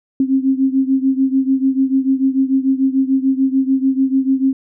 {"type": "beating tone pair", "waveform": "sine", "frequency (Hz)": [264.6, 271.4], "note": ["C4", "C#4"], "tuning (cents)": [20, -36], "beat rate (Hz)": 6.8, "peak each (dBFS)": [-14, -17], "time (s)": [0.2, 4.53], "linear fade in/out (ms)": 2, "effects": []}